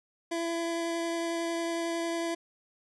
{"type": "tone with vibrato", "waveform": "25% pulse", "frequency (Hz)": 335.4, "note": "E4", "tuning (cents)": 30, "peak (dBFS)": -26, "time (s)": [0.31, 2.35], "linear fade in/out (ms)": 10, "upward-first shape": "triangle", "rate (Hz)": 11, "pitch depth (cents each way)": 10, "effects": ["resampled to 24000 Hz"]}